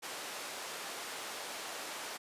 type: band-pass noise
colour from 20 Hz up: pink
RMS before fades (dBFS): -43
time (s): 0.02-2.18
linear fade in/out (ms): 20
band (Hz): 500 to 11000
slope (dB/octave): 12
effects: resampled to 32000 Hz

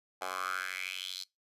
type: tone with high-pass filter sweep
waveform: 10% pulse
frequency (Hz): 92.8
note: F#2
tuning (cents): +6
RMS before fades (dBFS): -38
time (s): 0.21-1.24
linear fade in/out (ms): 10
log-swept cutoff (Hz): 810 to 4400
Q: 4.8
effects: noise-tail reverb RT60 0.2 s tail -23 dB re dry + resampled to 32000 Hz

